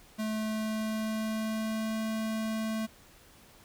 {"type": "tone with pitch glide", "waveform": "square", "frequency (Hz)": [216.9, 220.2], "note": ["A3", "A3"], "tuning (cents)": [-25, 2], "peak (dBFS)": -31, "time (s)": [0.18, 2.87], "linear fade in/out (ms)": 20, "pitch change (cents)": 27, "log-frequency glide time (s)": [0.3, 2], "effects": ["pink hiss -57 dBFS RMS until 3.64 s"]}